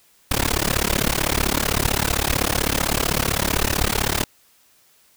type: noise with amplitude modulation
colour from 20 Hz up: pink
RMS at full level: -17 dBFS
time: 0.31-4.24 s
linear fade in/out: 5 ms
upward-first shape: sine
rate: 35.7 Hz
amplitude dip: 100%
effects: white hiss -57 dBFS RMS until 5.16 s